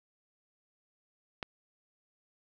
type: click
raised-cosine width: 0.3 ms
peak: -19 dBFS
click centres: 1.428 s
effects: none